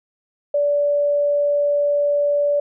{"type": "tone", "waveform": "sine", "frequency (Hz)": 579, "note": "D5", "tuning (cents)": -25, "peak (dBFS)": -15, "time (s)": [0.54, 2.6], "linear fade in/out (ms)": 5, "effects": []}